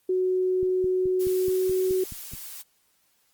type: tone with pitch glide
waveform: sine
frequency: 370 to 373 Hz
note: F#4 to F#4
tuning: 0 to +14 cents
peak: -21 dBFS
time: 0.09-2.04 s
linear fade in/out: 5 ms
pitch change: +14 cents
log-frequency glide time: 1.26-1.75 s
type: click train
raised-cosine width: 5 ms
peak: -27 dBFS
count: 9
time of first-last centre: 0.63-2.336 s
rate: 4.69 Hz
type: noise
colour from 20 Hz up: blue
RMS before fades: -39 dBFS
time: 1.19-2.63 s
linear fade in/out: 20 ms
effects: white hiss -67 dBFS RMS until 3.33 s + Opus 24 kbps